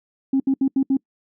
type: tone bursts at uneven times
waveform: sine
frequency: 269.1 Hz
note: C4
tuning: 49 cents sharp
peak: -14 dBFS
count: 5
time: 0.33-0.4 / 0.47-0.54 / 0.61-0.68 / 0.76-0.83 / 0.9-0.97 s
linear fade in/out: 5 ms
effects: noise-tail reverb RT60 0.1 s tail -26 dB re dry + tanh soft clip ceiling -11 dBFS